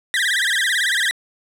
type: tone with vibrato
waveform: 30% pulse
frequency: 1770 Hz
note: A6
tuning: 10 cents sharp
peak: -14 dBFS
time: 0.14-1.11 s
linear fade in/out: 0 ms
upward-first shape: sine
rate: 18 Hz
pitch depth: 210 cents each way
effects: low-pass 11000 Hz 12 dB/octave